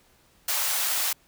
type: high-pass noise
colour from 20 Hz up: white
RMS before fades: -26 dBFS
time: 0.48-1.13 s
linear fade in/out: 5 ms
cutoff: 610 Hz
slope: 24 dB/octave
effects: pink hiss -61 dBFS RMS until 1.27 s